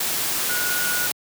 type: tone in noise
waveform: sine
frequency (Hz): 1454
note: F#6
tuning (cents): -31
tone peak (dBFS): -25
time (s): 0.49-1.07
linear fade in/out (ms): 5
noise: white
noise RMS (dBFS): -24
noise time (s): 0-1.12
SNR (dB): -4
effects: high-pass 100 Hz 12 dB/octave